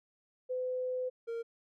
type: tone pair in turn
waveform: sine / triangle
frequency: 507 / 462.5 Hz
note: B4 / A#4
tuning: +45 / -14 cents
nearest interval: major second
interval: 159 cents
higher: first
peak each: -32 / -33 dBFS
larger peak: first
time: 0.49-1.1 / 1.27-1.43 s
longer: first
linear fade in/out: 20 ms
effects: none